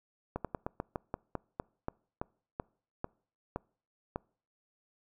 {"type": "slowing click train", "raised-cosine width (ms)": 1, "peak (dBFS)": -20, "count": 15, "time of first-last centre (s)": [0.36, 4.159], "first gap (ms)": 87, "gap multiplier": 1.16, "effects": ["noise-tail reverb RT60 0.5 s tail -26 dB re dry"]}